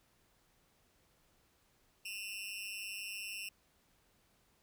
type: tone with amplitude modulation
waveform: sawtooth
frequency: 2706 Hz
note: E7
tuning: 45 cents sharp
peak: -34 dBFS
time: 2.05-3.49 s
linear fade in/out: 5 ms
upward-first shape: sine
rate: 202 Hz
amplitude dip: 95%
effects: pink hiss -72 dBFS RMS until 4.62 s